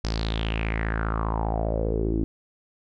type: tone with low-pass filter sweep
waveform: sawtooth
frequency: 55 Hz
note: A1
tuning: in tune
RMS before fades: -26 dBFS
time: 0.04-2.24 s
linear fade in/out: 0 ms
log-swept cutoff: 5300 to 300 Hz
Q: 5.5
effects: none